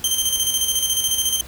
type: tone with tremolo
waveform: 15% pulse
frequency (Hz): 3136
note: G7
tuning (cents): 0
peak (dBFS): -9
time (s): 0.04-1.41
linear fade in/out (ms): 2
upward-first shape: square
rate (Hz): 14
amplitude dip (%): 50
effects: added 60 Hz sine -44 dBFS peak until 1.47 s + pink hiss -41 dBFS RMS until 1.47 s